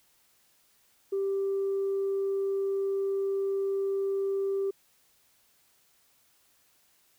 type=tone; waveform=sine; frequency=392 Hz; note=G4; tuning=in tune; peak=-25 dBFS; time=1.12-4.71 s; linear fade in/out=10 ms; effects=tanh soft clip ceiling -23 dBFS + white hiss -66 dBFS RMS until 7.18 s